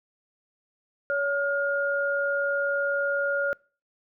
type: tone pair together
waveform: sine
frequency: 564 / 1420 Hz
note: C#5 / F6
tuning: +30 / +28 cents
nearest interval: octave + major third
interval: 1598 cents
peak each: -26 dBFS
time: 1.1-3.53 s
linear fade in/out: 0 ms
effects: noise-tail reverb RT60 0.4 s tail -26 dB re dry